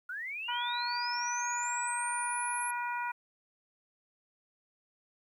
sine linear sweep, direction up, 1396.9 to 11175 Hz, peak -36 dBFS, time 0.09-2.71 s, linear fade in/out 5 ms
harmonic tone, 482.9 Hz, B4, 39 cents flat, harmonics 2 / 3 / 4 / 5, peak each -34 / -38 / -45 / -42 dBFS, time 0.48-3.12 s, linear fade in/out 10 ms
effects 11-bit

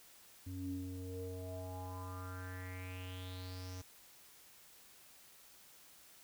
square tone with low-pass filter sweep, 92 Hz, F#2, 9 cents flat, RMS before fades -45 dBFS, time 0.46-3.82 s, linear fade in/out 10 ms, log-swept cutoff 220 to 6200 Hz, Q 5.9, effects white hiss -61 dBFS RMS until 6.23 s

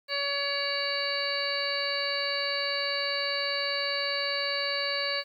harmonic tone, 565 Hz, C#5, 33 cents sharp, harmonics 1 / 2 / 3 / 4 / 5 / 7 / 8, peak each -34 / -38 / -35 / -35 / -38 / -36 / -32 dBFS, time 0.08-5.24 s, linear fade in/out 50 ms, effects 10-bit

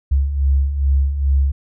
sine beating tone pair, 67 / 69.4 Hz, C2 / C#2, +42 / +3 cents, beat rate 2.4 Hz, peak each -21 / -14 dBFS, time 0.11-1.52 s, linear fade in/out 10 ms, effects none

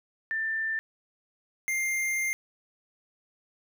sine / square tone pair in turn, 1782 / 2106 Hz, A6 / C7, +22 / +11 cents, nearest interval minor third, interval 289 cents, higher second, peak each -27 dBFS, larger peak neither, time 0.31-0.79 / 1.68-2.33 s, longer second, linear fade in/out 0 ms, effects none

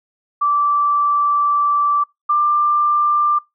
sine tone pair in turn, 1165 / 1187.4 Hz, D6 / D6, -14 / +19 cents, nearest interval unison, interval 33 cents, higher second, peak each -13 / -12 dBFS, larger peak second, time 0.41-2.04 / 2.29-3.39 s, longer first, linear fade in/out 10 ms, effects noise-tail reverb RT60 0.2 s tail -25 dB re dry

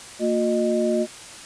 sine tone cluster, 228.9 / 359.2 / 616 Hz, A#3 / F4 / D#5, -31 / +49 / -17 cents, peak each -23 dBFS, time 0.19-1.07 s, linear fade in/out 50 ms, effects white hiss -40 dBFS RMS until 1.45 s + resampled to 22050 Hz

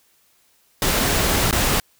pink noise with dropouts, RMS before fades -19 dBFS, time 0.82-1.8 s, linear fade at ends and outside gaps 1 ms, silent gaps 1.511-1.527 s, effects white hiss -60 dBFS RMS until 1.99 s

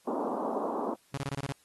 pink band-pass noise, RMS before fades -33 dBFS, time 0.07-0.94 s, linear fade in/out 5 ms, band 230 to 1100 Hz, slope 48 dB/octave
sawtooth tone bursts, 138.59 Hz, C#3, in tune, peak -28 dBFS, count 7, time 1.14-1.521 s, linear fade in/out 0 ms, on 33 ms, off 25 ms
effects white hiss -65 dBFS RMS until 1.64 s + AAC 32 kbps

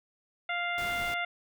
harmonic tone, 698.5 Hz, F5, in tune, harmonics 1 / 2 / 3 / 4 / 5, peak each -35 / -35 / -33 / -41 / -43 dBFS, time 0.49-1.25 s, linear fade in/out 5 ms
pink noise, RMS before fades -42 dBFS, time 0.78-1.14 s, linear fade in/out 0 ms
effects none

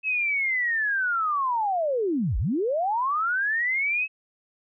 sine linear two-way sweep, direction down then up, 2600 to 40.18 to 2600 Hz, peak -22 dBFS, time 0.03-4.08 s, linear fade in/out 50 ms, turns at 2.38 s, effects none

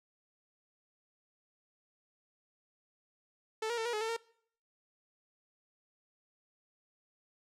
sawtooth tone with pitch steps, 439.7 / 473.6 / 450 / 477.6 / 425.3 / 447.6 / 459.5 Hz, A4 / A#4 / A4 / A#4 / G#4 / A4 / A#4, -1 / +27 / +39 / +42 / +41 / +30 / -25 cents, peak -29 dBFS, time 3.62-4.166 s, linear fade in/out 5 ms, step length 78 ms, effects noise-tail reverb RT60 0.6 s tail -22 dB re dry + low-pass 8000 Hz 12 dB/octave

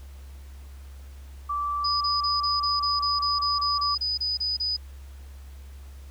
sine tone with pitch glide, 1163 to 1155 Hz, D6 to D6, -17 to -29 cents, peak -25 dBFS, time 1.49-3.95 s, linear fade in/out 10 ms, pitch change -12 cents, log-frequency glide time 2.54-3.03 s
sine tone bursts, 4978 Hz, D#8, in tune, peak -24 dBFS, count 15, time 1.84-4.768 s, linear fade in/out 10 ms, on 170 ms, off 27 ms
effects added 68 Hz sine -40 dBFS peak until 6.1 s + pink hiss -56 dBFS RMS until 6.1 s

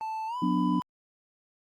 triangle tone with pitch glide, 880 to 999.2 Hz, A5 to B5, 0 to +20 cents, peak -29 dBFS, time 0.01-0.82 s, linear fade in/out 0 ms, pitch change +220 cents, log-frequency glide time 0.27-0.37 s
sine chord, B minor, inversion second, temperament equal with one note detuned, 180.67 / 246.9 / 293.7 Hz, F#3 / B3 / D4, -41 / 0 / 0 cents, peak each -28 dBFS, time 0.42-0.8 s, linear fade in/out 5 ms
effects Opus 24 kbps

